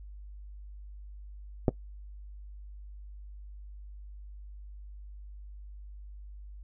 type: clicks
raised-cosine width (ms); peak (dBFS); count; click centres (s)
2; -9 / -18; 2; 1.682 / 1.69
effects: noise-tail reverb RT60 0.1 s tail -19 dB re dry + added 50 Hz sine -43 dBFS peak until 6.63 s